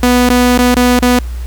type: tone with dropouts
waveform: sawtooth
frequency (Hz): 246.9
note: B3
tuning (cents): 0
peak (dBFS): -3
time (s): 0.03-1.19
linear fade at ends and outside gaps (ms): 2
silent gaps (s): 0.29-0.3 / 0.578-0.589 / 0.745-0.766 / 0.991-1.024
effects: added 60 Hz sine -18 dBFS peak until 1.46 s + pink hiss -38 dBFS RMS until 1.46 s